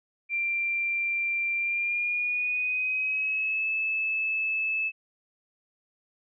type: tone with pitch glide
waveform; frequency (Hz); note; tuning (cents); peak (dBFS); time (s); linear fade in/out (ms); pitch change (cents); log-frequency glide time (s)
sine; 2367 to 2611; D7 to E7; +13 to -17; -25; 0.29-4.92; 50; +170; 1.55-3.68
effects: none